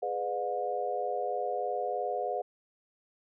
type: chord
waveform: sine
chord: G# diminished seventh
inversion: none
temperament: just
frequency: 415.3 / 498.4 / 598 / 717.6 Hz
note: G#4 / B4 / D5 / F5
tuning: 0 / +16 / +31 / +47 cents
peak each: -37 / -35 / -37 / -33 dBFS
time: 0.02-2.42 s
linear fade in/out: 10 ms
effects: none

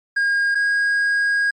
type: tone pair in turn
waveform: triangle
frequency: 1624 / 1637.2 Hz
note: G#6 / G#6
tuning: -39 / -25 cents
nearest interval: unison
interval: 14 cents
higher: second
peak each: -14 / -14 dBFS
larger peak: neither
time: 0.16-0.55 / 0.55-1.51 s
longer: second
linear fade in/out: 10 ms
effects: MP3 48 kbps

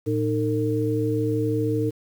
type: tone cluster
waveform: sine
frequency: 113.8 / 306.3 / 453.2 Hz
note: A#2 / D#4 / A#4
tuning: -41 / -27 / -49 cents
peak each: -25 dBFS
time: 0.06-1.91 s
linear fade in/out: 20 ms
effects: 8-bit

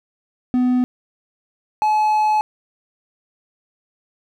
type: tone pair in turn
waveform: triangle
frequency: 250.3 / 855.1 Hz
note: B3 / A5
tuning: +23 / -50 cents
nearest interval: octave + major sixth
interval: 2127 cents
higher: second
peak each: -12 dBFS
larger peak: neither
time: 0.54-0.84 / 1.82-2.41 s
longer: second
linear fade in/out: 0 ms
effects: none

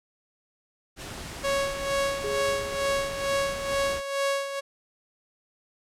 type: noise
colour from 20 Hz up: pink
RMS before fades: -38 dBFS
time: 0.96-4.02 s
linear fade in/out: 50 ms
type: tone with tremolo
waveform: sawtooth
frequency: 554.4 Hz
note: C#5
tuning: in tune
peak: -19 dBFS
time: 1.43-4.61 s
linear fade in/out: 20 ms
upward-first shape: sine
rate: 2.2 Hz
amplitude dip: 65%
type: tone with exponential decay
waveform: sine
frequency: 415.3 Hz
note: G#4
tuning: in tune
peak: -28 dBFS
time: 2.24-3.85 s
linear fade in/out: 2 ms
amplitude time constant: 350 ms
effects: low-pass 10000 Hz 12 dB/octave

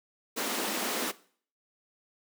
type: high-pass noise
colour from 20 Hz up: pink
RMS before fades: -32 dBFS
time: 0.36-1.12 s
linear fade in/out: 20 ms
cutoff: 210 Hz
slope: 48 dB/octave
effects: noise-tail reverb RT60 0.5 s tail -19 dB re dry

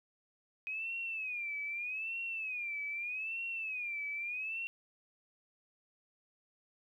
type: tone with vibrato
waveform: sine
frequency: 2505 Hz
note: D#7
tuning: 11 cents sharp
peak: -36 dBFS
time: 0.67-4.67 s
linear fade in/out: 0 ms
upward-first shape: sine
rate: 0.81 Hz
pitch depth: 150 cents each way
effects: 12-bit

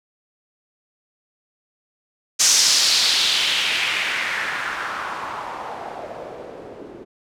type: noise with low-pass filter sweep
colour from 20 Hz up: blue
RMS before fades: -22 dBFS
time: 2.39-7.05 s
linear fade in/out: 20 ms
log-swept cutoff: 6400 to 360 Hz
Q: 2.5
effects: none

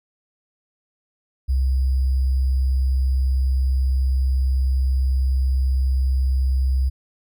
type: tone with sample-and-hold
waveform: sine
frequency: 65.41 Hz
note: C2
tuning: in tune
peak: -16 dBFS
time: 1.48-6.9 s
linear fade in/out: 20 ms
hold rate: 4900 Hz
effects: none

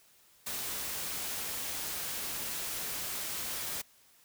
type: noise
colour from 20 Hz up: white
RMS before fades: -37 dBFS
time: 0.46-3.82 s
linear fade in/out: 10 ms
effects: white hiss -63 dBFS RMS until 4.24 s

